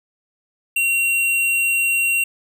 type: tone with hard clipping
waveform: sine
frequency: 2746 Hz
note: F7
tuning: 30 cents flat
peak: -17 dBFS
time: 0.76-2.24 s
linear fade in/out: 5 ms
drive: 16 dB
effects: none